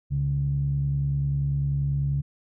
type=tone with low-pass filter; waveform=sawtooth; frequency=70.2 Hz; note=C#2; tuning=22 cents sharp; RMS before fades=-25 dBFS; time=0.1-2.22 s; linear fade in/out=20 ms; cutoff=140 Hz; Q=6.8; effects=none